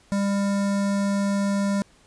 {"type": "tone with notch filter", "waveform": "square", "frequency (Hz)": 199.6, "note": "G3", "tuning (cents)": 32, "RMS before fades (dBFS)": -23, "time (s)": [0.12, 1.82], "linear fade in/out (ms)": 0, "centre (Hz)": 2900, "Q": 1.2, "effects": ["pink hiss -57 dBFS RMS until 2.06 s", "resampled to 22050 Hz"]}